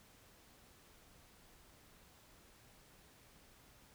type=silence; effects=pink hiss -64 dBFS RMS until 3.94 s